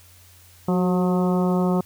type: harmonic tone with a mistuned harmonic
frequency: 180.5 Hz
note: F#3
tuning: 43 cents flat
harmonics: 1 / 2 / 3 / 4 / 5 / 6 / 7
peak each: -19 / -25 / -29 / -31 / -33 / -35 / -36 dBFS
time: 0.68-1.81 s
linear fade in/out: 5 ms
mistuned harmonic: 2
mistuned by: +37 cents
effects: added 89 Hz sine -51 dBFS peak until 1.85 s + white hiss -52 dBFS RMS until 1.85 s